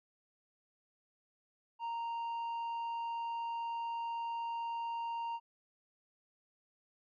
sine tone with tanh clipping, 929 Hz, A#5, 6 cents flat, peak -37 dBFS, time 1.79-5.4 s, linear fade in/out 50 ms, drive 5 dB, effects none

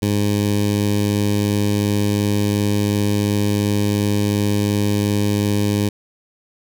15% pulse tone with notch filter, 102.8 Hz, G#2, 17 cents flat, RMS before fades -18 dBFS, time 0.02-5.89 s, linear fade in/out 5 ms, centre 1300 Hz, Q 0.74, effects none

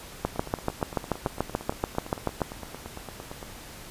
two click trains, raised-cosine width 1 ms, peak -10 / -23 dBFS, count 16 / 28, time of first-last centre 0.25-2.418 / 0.36-3.428 s, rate 6.92 / 8.8 Hz, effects pink hiss -44 dBFS RMS until 3.9 s + resampled to 32000 Hz

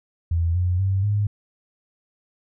sine tone with pitch steps, 83.9 / 89.92 / 96.38 / 103.29 Hz, E2 / F#2 / G2 / G#2, +31 / -49 / -29 / -9 cents, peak -18 dBFS, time 0.31-1.27 s, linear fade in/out 5 ms, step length 240 ms, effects none

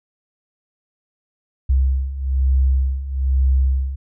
sine beating tone pair, 65.41 / 66.51 Hz, C2 / C2, 0 / +29 cents, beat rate 1.1 Hz, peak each -20 / -16 dBFS, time 1.69-3.96 s, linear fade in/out 10 ms, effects none

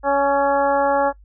harmonic tone with a mistuned harmonic, 280 Hz, C#4, 18 cents sharp, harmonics 1 / 2 / 3 / 4 / 5 / 6, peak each -27 / -18 / -19 / -25 / -27 / -29 dBFS, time 0.03-1.13 s, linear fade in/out 50 ms, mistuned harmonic 5, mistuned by -29 cents, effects noise-tail reverb RT60 0.1 s tail -21 dB re dry + added 50 Hz sine -44 dBFS peak until 1.24 s

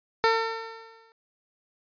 15% pulse tone with exponential decay, 451.7 Hz, A4, 45 cents sharp, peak -11 dBFS, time 0.24-1.12 s, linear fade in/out 0 ms, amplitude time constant 190 ms, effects resampled to 11025 Hz

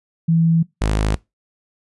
sine / sawtooth tone pair in turn, 164.81 / 52.61 Hz, E3 / G#1, 0 / +23 cents, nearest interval octave + minor sixth, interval 1977 cents, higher first, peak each -12 dBFS, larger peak neither, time 0.28-0.63 / 0.81-1.16 s, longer neither, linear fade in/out 10 ms, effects noise-tail reverb RT60 0.2 s tail -22 dB re dry + resampled to 24000 Hz

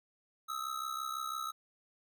square ring-modulated tone, 1287 Hz, E6, 42 cents flat, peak -34 dBFS, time 0.48-1.52 s, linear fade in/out 20 ms, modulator 33 Hz, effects none

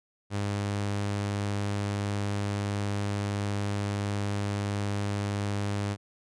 sawtooth tone, 101.5 Hz, G#2, 39 cents flat, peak -24 dBFS, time 0.3-5.97 s, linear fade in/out 50 ms, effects resampled to 22050 Hz

